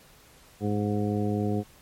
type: harmonic tone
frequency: 103.83 Hz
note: G#2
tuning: in tune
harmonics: 1 / 2 / 3 / 4 / 5 / 7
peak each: -29 / -28 / -32 / -32 / -37 / -37 dBFS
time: 0.6-1.64 s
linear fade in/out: 50 ms
effects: pink hiss -55 dBFS RMS until 1.81 s + MP3 64 kbps